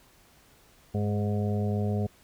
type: harmonic tone with a mistuned harmonic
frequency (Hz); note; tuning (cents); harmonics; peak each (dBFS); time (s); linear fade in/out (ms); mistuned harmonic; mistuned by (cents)
103.8; G#2; 0; 1 / 2 / 4 / 5 / 6 / 7; -27 / -30 / -35 / -40 / -41 / -41; 0.94-2.07; 10; 1; -38
effects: pink hiss -59 dBFS RMS until 2.23 s